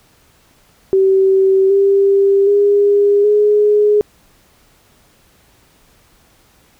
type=tone with pitch steps; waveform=sine; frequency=384.3 / 395.1 / 406.2 / 417.6 Hz; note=G4 / G4 / G#4 / G#4; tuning=-34 / +14 / -38 / +10 cents; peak=-8 dBFS; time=0.93-4.01 s; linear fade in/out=0 ms; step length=770 ms; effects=pink hiss -52 dBFS RMS until 6.79 s